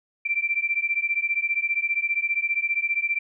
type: beating tone pair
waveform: sine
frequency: 2343 / 2358 Hz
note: D7 / D7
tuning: -5 / +6 cents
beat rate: 15 Hz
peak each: -25 dBFS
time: 0.25-3.19 s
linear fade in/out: 10 ms
effects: none